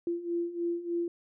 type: beating tone pair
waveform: sine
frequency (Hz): 340.9 / 344.2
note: F4 / F4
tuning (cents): -42 / -25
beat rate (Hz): 3.3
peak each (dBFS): -35 / -31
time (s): 0.07-1.08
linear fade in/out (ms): 2
effects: none